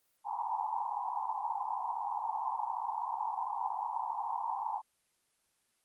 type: band-pass noise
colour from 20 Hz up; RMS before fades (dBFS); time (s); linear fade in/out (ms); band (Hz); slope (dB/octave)
white; -36; 0.24-4.82; 50; 790 to 1000; 96
effects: white hiss -75 dBFS RMS until 5.84 s + Opus 24 kbps